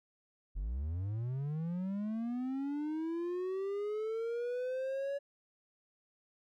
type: linear sweep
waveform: triangle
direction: up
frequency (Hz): 41.46 to 566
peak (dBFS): -32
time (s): 0.55-5.19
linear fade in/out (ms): 20
effects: none